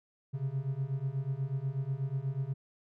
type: beating tone pair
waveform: triangle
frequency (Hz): 130.81 / 139.01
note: C3 / C#3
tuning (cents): 0 / +5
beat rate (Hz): 8.2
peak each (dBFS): -33 / -32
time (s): 0.33-2.54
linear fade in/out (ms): 20
effects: none